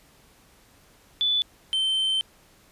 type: tone pair in turn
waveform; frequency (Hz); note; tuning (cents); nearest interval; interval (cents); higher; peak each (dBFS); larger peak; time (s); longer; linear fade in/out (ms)
sine / triangle; 3478 / 3099; A7 / G7; -21 / -21; major second; 200; first; -20; neither; 1.21-1.42 / 1.73-2.21; second; 0
effects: pink hiss -57 dBFS RMS until 2.71 s + resampled to 32000 Hz